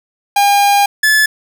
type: tone pair in turn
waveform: 45% pulse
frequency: 808 / 1727 Hz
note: G#5 / A6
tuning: -48 / -33 cents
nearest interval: octave + minor second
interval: 1315 cents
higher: second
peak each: -8 dBFS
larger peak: neither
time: 0.36-0.86 / 1.03-1.26 s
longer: first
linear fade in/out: 5 ms
effects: none